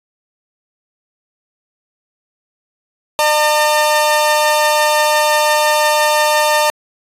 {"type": "tone pair together", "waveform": "sawtooth", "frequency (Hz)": [603, 907.4], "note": ["D5", "A#5"], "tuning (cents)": [46, -47], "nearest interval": "perfect fifth", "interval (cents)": 707, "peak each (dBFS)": -10, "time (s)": [3.19, 6.7], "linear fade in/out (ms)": 0, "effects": ["resampled to 32000 Hz"]}